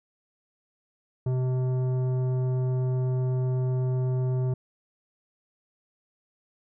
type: tone with tanh clipping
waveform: sine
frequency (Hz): 128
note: C3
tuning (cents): -38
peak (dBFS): -25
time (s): 1.26-4.54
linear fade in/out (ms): 5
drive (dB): 12
effects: none